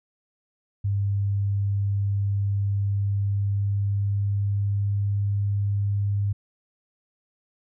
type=tone with pitch glide; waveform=sine; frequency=100 to 100.99 Hz; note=G2 to G#2; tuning=+35 to -48 cents; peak=-21 dBFS; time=0.84-6.33 s; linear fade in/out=10 ms; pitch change=+17 cents; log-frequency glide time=2.9-5.19 s; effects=none